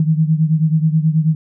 sine beating tone pair, 155.56 / 164.86 Hz, D#3 / E3, 0 / 0 cents, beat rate 9.3 Hz, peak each -13 / -17 dBFS, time 0-1.35 s, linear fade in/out 2 ms, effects none

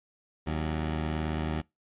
15% pulse tone pair together, 78.08 / 185.7 Hz, D#2 / F#3, +7 / +7 cents, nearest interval octave + minor third, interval 1500 cents, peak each -23 / -33 dBFS, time 0.46-1.62 s, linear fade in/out 20 ms, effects noise-tail reverb RT60 0.2 s tail -24 dB re dry + resampled to 8000 Hz

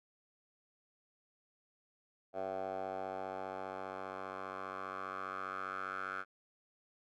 10% pulse tone with band-pass filter sweep, 95 Hz, F#2, 46 cents sharp, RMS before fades -42 dBFS, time 2.33-6.25 s, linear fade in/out 50 ms, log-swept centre 700 to 1400 Hz, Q 4.9, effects none

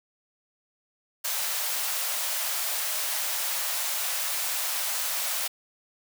white high-pass noise, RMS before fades -29 dBFS, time 1.24-5.48 s, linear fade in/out 10 ms, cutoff 540 Hz, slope 48 dB/octave, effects none

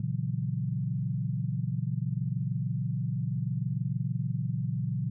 sine chord, F# dominant seventh, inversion first, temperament equal with one note detuned, 117.9 / 138.59 / 164.81 / 185 Hz, A#2 / C#3 / E3 / F#3, +20 / 0 / 0 / 0 cents, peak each -32 / -32 / -35 / -37 dBFS, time 0-5.1 s, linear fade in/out 5 ms, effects none

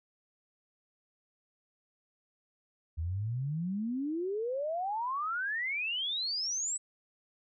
sine exponential sweep, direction up, 76.9 to 8050 Hz, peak -31 dBFS, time 2.97-6.78 s, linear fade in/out 20 ms, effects none

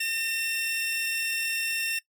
sawtooth tone pair together, 1818.5 / 2708 Hz, A#6 / E7, -43 / +46 cents, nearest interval perfect fifth, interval 689 cents, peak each -30 / -25 dBFS, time 0-1.99 s, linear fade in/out 5 ms, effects noise-tail reverb RT60 0.1 s tail -19 dB re dry

